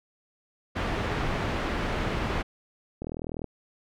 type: low-pass noise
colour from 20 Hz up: pink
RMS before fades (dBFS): -29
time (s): 0.75-2.43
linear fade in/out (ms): 20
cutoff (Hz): 2400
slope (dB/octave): 12
type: click train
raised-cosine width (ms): 2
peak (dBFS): -21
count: 18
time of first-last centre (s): 3.02-3.443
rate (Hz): 40.2
effects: none